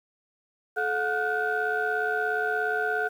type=tone cluster; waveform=sine; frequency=432.3 / 722 / 1444 / 1521 Hz; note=A4 / F#5 / F#6 / F#6; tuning=-31 / -43 / -43 / +47 cents; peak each=-29 dBFS; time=0.76-3.09 s; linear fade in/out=20 ms; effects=tanh soft clip ceiling -17 dBFS + 9-bit